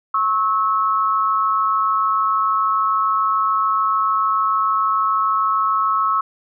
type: tone pair together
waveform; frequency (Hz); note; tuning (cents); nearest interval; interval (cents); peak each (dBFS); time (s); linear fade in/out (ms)
sine; 1093.2 / 1300; C#6 / E6; -24 / -24; minor third; 300; -18; 0.14-6.21; 5
effects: none